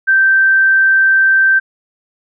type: tone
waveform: sine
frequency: 1560 Hz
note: G6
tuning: 9 cents flat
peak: -7 dBFS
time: 0.07-1.6 s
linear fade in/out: 20 ms
effects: none